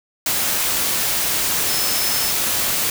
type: tone in noise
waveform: sine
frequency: 5240 Hz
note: E8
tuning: 11 cents flat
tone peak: -25 dBFS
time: 1.69-2.31 s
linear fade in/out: 2 ms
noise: white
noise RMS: -20 dBFS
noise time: 0.26-2.9 s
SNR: -8 dB
effects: none